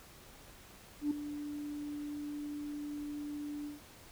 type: tone with ADSR envelope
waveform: sine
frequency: 293.7 Hz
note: D4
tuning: in tune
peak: -26 dBFS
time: 1.01-3.81 s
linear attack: 100 ms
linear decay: 4 ms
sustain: -12 dB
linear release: 160 ms
effects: tanh soft clip ceiling -25 dBFS + pink hiss -56 dBFS RMS until 4.11 s